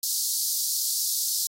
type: high-pass noise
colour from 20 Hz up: pink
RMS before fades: -27 dBFS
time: 0.03-1.47 s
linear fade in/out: 2 ms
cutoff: 4300 Hz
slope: 48 dB/octave
effects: AAC 48 kbps